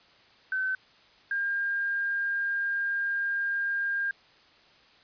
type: tone pair in turn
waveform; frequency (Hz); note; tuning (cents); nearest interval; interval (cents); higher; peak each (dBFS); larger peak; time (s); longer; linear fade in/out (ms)
sine; 1528 / 1606.6; G6 / G6; -45 / +42; minor second; 87; second; -26; neither; 0.52-0.75 / 1.31-4.11; second; 2
effects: white hiss -58 dBFS RMS until 5.03 s + resampled to 11025 Hz